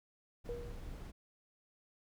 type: noise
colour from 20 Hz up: brown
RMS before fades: -46 dBFS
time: 0.44-1.12 s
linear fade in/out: 20 ms
type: tone with exponential decay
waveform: sine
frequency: 477.8 Hz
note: A#4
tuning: 43 cents sharp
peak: -37 dBFS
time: 0.49-1 s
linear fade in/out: 1 ms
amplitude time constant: 110 ms
effects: none